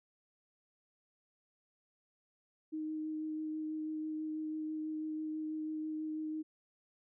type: tone with vibrato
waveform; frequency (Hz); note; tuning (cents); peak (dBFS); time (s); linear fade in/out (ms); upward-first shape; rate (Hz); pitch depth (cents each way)
sine; 310.9; D#4; -1; -36; 2.72-6.43; 20; sine; 6.1; 10
effects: none